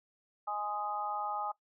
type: harmonic tone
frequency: 207.7 Hz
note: G#3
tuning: in tune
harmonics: 3 / 4 / 5 / 6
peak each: -46 / -35 / -46 / -38 dBFS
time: 0.47-1.52 s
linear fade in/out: 10 ms
effects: noise-tail reverb RT60 0.1 s tail -17 dB re dry